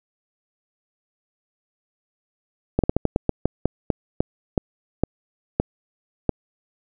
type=slowing click train; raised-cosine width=2 ms; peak=-4 dBFS; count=15; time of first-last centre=2.79-6.293 s; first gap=47 ms; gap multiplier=1.23; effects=none